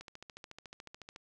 click train, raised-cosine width 0.2 ms, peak -30 dBFS, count 17, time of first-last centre 0.01-1.161 s, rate 13.9 Hz, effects none

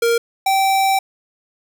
square tone pair in turn, 466.2 / 775.6 Hz, A#4 / G5, 0 / -19 cents, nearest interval major sixth, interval 881 cents, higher second, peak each -14 dBFS, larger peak neither, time 0.02-0.18 / 0.46-0.99 s, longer second, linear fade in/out 5 ms, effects none

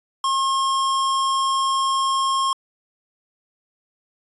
square tone, 1075 Hz, C6, 47 cents sharp, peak -19 dBFS, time 0.24-2.53 s, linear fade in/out 2 ms, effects resampled to 24000 Hz

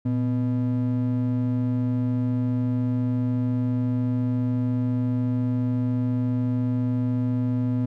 triangle ring-modulated tone, 185 Hz, F#3, in tune, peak -16 dBFS, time 0.05-7.86 s, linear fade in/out 10 ms, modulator 67.1 Hz, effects none

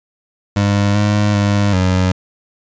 25% pulse tone with pitch steps, 101.3 / 103.9 / 101.7 / 92.5 Hz, G#2 / G#2 / G#2 / F#2, -43 / +1 / -36 / 0 cents, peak -8 dBFS, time 0.56-2.12 s, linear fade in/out 5 ms, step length 390 ms, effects resampled to 16000 Hz

